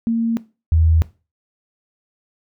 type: tone pair in turn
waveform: sine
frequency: 229.2 / 80.87 Hz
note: A#3 / E2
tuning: -29 / -33 cents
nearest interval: octave + tritone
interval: 1804 cents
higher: first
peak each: -15 / -11 dBFS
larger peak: second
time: 0.07-0.37 / 0.72-1.02 s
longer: neither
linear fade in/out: 0 ms
effects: noise-tail reverb RT60 0.3 s tail -18 dB re dry